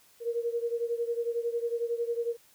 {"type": "beating tone pair", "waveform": "sine", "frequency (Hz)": [466.2, 477.2], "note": ["A#4", "A#4"], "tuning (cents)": [0, 41], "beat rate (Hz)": 11, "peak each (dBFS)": [-30, -33], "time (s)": [0.2, 2.37], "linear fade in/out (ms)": 50, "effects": ["white hiss -61 dBFS RMS until 2.54 s"]}